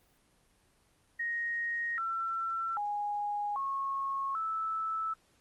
sine tone with pitch steps, 1871 / 1345 / 825 / 1093 / 1313 Hz, A#6 / E6 / G#5 / C#6 / E6, +6 / +34 / -12 / -25 / -7 cents, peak -31 dBFS, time 1.19-5.14 s, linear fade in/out 10 ms, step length 790 ms, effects pink hiss -68 dBFS RMS until 5.4 s + Opus 24 kbps

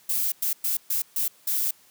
violet noise bursts at uneven times, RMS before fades -25 dBFS, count 6, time 0.09-0.32 / 0.42-0.53 / 0.64-0.77 / 0.9-1.02 / 1.16-1.28 / 1.47-1.71 s, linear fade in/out 5 ms, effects white hiss -57 dBFS RMS until 1.9 s + high-pass 100 Hz 12 dB/octave

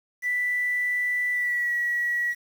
triangle tone with pitch glide, 1975.5 to 1924.8 Hz, B6 to B6, 0 to -45 cents, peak -19 dBFS, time 0.22-2.35 s, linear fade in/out 50 ms, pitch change -45 cents, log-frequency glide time 1.33-1.72 s, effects tanh soft clip ceiling -21 dBFS + 8-bit

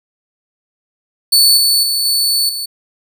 sawtooth tone with level steps, 4466 Hz, C#8, 12 cents sharp, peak -4 / -7 / -11 / -9 / -17 dBFS, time 1.32-2.66 s, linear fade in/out 10 ms, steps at 1.57 / 1.83 / 2.05 / 2.49 s, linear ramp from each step 2 ms, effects none

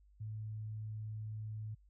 sine tone, 108.1 Hz, A2, 30 cents flat, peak -40 dBFS, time 0.2-1.75 s, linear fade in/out 10 ms, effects added 50 Hz sine -62 dBFS peak until 1.89 s

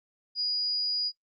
sine tone, 4898 Hz, D#8, 28 cents flat, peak -27 dBFS, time 0.35-1.12 s, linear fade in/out 50 ms, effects noise-tail reverb RT60 0.1 s tail -20 dB re dry + Opus 48 kbps

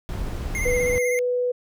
brown noise, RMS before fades -28 dBFS, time 0.09-0.98 s, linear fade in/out 0 ms
square tone with vibrato, 2100 Hz, C7, 6 cents sharp, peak -26 dBFS, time 0.55-1.19 s, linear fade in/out 0 ms, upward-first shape sine, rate 16 Hz, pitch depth 44 cents each way
sine tone, 493.9 Hz, B4, in tune, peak -20 dBFS, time 0.65-1.52 s, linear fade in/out 10 ms
effects none

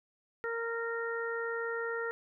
harmonic tone, 462.2 Hz, A#4, 15 cents flat, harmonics 1 / 2 / 3 / 4, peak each -35 / -45 / -38 / -40 dBFS, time 0.44-2.11 s, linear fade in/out 0 ms, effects none

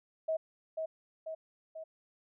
sine tone with echo, 639 Hz, D#5, 46 cents sharp, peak -29 dBFS, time 0.28-0.37 s, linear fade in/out 10 ms, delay 490 ms, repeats 3, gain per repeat -4 dB, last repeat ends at 1.84 s, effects none

